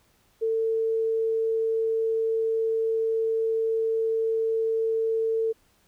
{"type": "tone", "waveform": "sine", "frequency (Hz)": 448.2, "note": "A4", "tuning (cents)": 32, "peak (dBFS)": -22, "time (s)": [0.41, 5.53], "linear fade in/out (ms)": 20, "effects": ["pink hiss -64 dBFS RMS until 5.87 s"]}